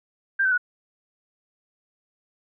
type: tone with pitch steps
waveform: sine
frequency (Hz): 1585 / 1524 / 1465.3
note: G6 / G6 / F#6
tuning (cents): +19 / -49 / -17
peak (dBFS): -18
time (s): 0.39-0.579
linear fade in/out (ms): 10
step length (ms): 63
effects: none